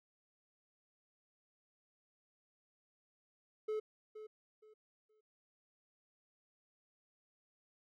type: tone with echo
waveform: triangle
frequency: 430.8 Hz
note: A4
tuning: 37 cents flat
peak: -33 dBFS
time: 3.68-3.8 s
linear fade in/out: 10 ms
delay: 470 ms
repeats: 3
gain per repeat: -12 dB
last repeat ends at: 5.21 s
effects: none